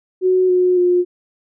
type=tone with pitch steps; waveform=sine; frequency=370 / 363.2 / 356.6 Hz; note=F#4 / F#4 / F4; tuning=0 / -32 / +36 cents; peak=-11 dBFS; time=0.21-1.05 s; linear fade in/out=50 ms; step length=280 ms; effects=none